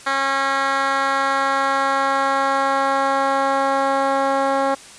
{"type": "tone with band-pass filter sweep", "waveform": "10% pulse", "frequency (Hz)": 272.6, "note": "C#4", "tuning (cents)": -29, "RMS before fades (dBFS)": -19, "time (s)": [0.06, 4.75], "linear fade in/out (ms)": 10, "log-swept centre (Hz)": [1700, 630], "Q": 0.93, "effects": ["white hiss -41 dBFS RMS until 4.98 s", "resampled to 22050 Hz"]}